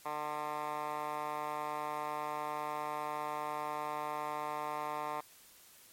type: tone with band-pass filter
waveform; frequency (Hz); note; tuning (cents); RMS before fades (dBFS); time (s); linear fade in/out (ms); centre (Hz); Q
10% pulse; 150; D3; +37; -38; 0.05-5.21; 10; 1100; 2.5
effects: white hiss -59 dBFS RMS until 5.92 s + MP3 64 kbps